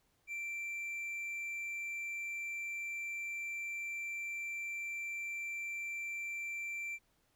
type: tone with hard clipping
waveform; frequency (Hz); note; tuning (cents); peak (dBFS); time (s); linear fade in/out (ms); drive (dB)
triangle; 2349; D7; 0; -39; 0.27-6.99; 50; 6
effects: pink hiss -75 dBFS RMS until 7.35 s